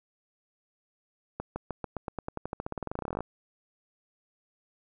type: accelerating click train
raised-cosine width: 1 ms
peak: -19 dBFS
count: 29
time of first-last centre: 1.4-3.206 s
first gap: 160 ms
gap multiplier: 0.92
effects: none